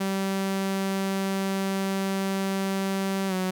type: tone with pitch glide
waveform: sawtooth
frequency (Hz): 193.7 to 185.81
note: G3 to F#3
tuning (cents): -20 to +8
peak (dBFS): -21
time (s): 0-3.51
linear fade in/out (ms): 10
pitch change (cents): -72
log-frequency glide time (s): 3.28-3.33
effects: none